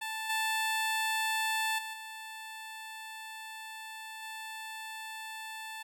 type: tone with level steps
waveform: 15% pulse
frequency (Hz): 880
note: A5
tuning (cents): 0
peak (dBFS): -29 / -23 / -32 / -36 / -34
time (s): 0.01-5.83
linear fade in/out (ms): 10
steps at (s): 0.29 / 1.78 / 1.93 / 4.22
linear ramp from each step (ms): 10
effects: none